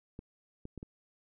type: clicks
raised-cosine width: 3 ms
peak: -30 dBFS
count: 4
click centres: 0.191 / 0.654 / 0.777 / 0.829 s
effects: none